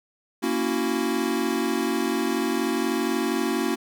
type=chord; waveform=square; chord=F# dominant seventh; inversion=first; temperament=equal; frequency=233.1 / 277.2 / 329.6 / 370 Hz; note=A#3 / C#4 / E4 / F#4; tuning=0 / 0 / 0 / 0 cents; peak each=-29 dBFS; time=0.42-3.76 s; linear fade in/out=20 ms; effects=none